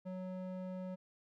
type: tone with band-pass filter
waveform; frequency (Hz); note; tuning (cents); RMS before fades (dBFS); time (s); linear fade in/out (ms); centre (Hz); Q
square; 185; F#3; 0; -43; 0.05-0.96; 20; 370; 5.5
effects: none